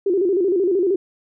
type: tone with vibrato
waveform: sine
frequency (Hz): 371.9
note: F#4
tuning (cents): +9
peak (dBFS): -15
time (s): 0.06-0.96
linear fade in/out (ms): 5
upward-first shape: square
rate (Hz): 13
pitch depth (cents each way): 110
effects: none